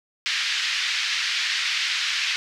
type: band-pass noise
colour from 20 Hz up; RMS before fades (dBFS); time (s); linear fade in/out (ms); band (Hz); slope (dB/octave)
pink; -25; 0.26-2.36; 0; 1800 to 5100; 24
effects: none